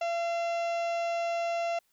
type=harmonic tone with a mistuned harmonic; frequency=680 Hz; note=F5; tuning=46 cents flat; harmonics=1 / 2 / 3 / 4 / 5 / 6 / 7 / 8 / 9 / 10; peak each=-28 / -43 / -44 / -41 / -52 / -53 / -57 / -53 / -56 / -57 dBFS; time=0.01-1.79 s; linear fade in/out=5 ms; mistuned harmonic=3; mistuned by=+23 cents; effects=white hiss -72 dBFS RMS until 1.92 s